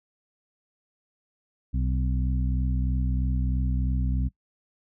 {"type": "harmonic tone with a mistuned harmonic", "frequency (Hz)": 63.1, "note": "B1", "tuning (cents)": 38, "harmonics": [1, 2, 3, 4], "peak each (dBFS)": [-24, -30, -34, -36], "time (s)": [1.73, 4.29], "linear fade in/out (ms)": 20, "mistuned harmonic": 4, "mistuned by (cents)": 37, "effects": ["noise-tail reverb RT60 0.1 s tail -20 dB re dry"]}